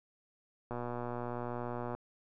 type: click train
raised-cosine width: 1 ms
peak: -25 dBFS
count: 151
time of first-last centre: 0.71-1.95 s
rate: 121 Hz
effects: none